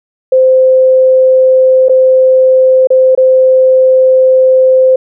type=tone with dropouts; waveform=sine; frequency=519 Hz; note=C5; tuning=14 cents flat; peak=-3 dBFS; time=0.32-4.96 s; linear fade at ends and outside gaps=5 ms; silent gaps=1.885-1.894 / 2.872-2.903 / 3.151-3.175 s; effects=none